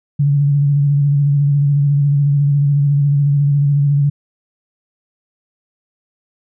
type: tone with vibrato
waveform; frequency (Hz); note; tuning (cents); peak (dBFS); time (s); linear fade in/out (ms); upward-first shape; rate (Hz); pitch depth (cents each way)
sine; 142.8; D3; -48; -10; 0.19-4.1; 10; square; 14; 27
effects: none